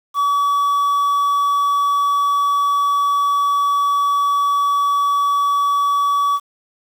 triangle tone, 1140 Hz, C#6, 48 cents sharp, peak -12 dBFS, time 0.14-6.4 s, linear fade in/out 50 ms, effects 7-bit

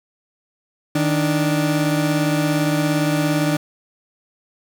30% pulse tone pair together, 155.56 / 293.7 Hz, D#3 / D4, 0 / 0 cents, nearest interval major seventh, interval 1100 cents, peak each -17 dBFS, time 0.95-3.57 s, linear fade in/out 5 ms, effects none

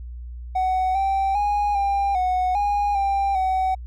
triangle tone with pitch steps, 747 / 779 / 823 / 797 / 736 / 818 / 791 / 754 Hz, F#5 / G5 / G#5 / G5 / F#5 / G#5 / G5 / F#5, +16 / -11 / -16 / +28 / -9 / -26 / +15 / +32 cents, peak -16 dBFS, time 0.55-3.75 s, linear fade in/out 10 ms, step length 400 ms, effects tanh soft clip ceiling -13 dBFS + added 60 Hz sine -32 dBFS peak until 3.86 s

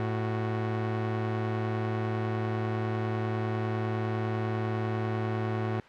sawtooth tone pair together, 109.97 / 369.9 Hz, A2 / F#4, 0 / 0 cents, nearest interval octave + major sixth, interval 2100 cents, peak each -25 / -30 dBFS, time 0-5.8 s, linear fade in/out 0 ms, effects white hiss -51 dBFS RMS until 5.88 s + low-pass 2000 Hz 12 dB/octave

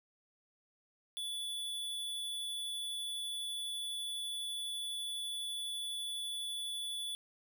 square tone, 3448 Hz, A7, 36 cents flat, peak -38 dBFS, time 1.17-7.15 s, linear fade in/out 0 ms, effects none

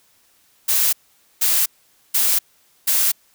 blue noise bursts, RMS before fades -17 dBFS, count 4, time 0.68-3.12 s, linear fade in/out 10 ms, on 250 ms, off 480 ms, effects white hiss -58 dBFS RMS until 3.34 s

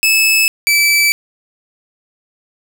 sawtooth tone pair in turn, 2607 / 2313 Hz, E7 / D7, -20 / -27 cents, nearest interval major second, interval 207 cents, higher first, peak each -6 dBFS, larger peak neither, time 0.03-0.48 / 0.67-1.12 s, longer neither, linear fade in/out 0 ms, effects none

